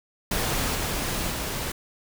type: noise with level steps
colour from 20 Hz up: pink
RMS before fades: -26 / -28 / -30 dBFS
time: 0.31-1.72 s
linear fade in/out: 5 ms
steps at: 0.74 / 1.3 s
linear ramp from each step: 20 ms
effects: none